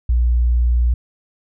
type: tone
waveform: sine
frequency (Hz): 59.9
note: A#1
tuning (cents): +48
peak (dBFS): -12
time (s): 0.09-0.94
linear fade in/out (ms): 5
effects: none